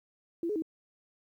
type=tone with pitch steps; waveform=sine; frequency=337.4 / 420.8 / 320.6 Hz; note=E4 / G#4 / E4; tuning=+40 / +23 / -48 cents; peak=-29 dBFS; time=0.43-0.622 s; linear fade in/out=2 ms; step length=64 ms; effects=11-bit